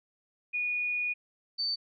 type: tone pair in turn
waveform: sine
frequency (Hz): 2456 / 4558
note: D#7 / C#8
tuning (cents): -23 / +47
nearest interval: major seventh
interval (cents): 1070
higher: second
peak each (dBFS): -28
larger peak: neither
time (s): 0.53-1.14 / 1.58-1.76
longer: first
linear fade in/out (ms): 20
effects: none